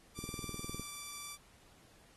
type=tone with pitch glide; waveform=5% pulse; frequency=1174.7 to 1167.3 Hz; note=D6 to D6; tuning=0 to -11 cents; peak=-34 dBFS; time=0.14-1.38 s; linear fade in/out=50 ms; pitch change=-11 cents; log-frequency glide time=0.36-1.04 s
type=click train; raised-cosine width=3 ms; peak=-30 dBFS; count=13; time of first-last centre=0.19-0.796 s; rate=19.8 Hz
effects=pink hiss -64 dBFS RMS until 2.16 s + AAC 32 kbps